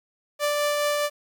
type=tone with tremolo; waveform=sawtooth; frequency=587.3 Hz; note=D5; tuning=in tune; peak=-17 dBFS; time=0.39-1.1 s; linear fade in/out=50 ms; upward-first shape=triangle; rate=4.7 Hz; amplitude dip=25%; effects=9-bit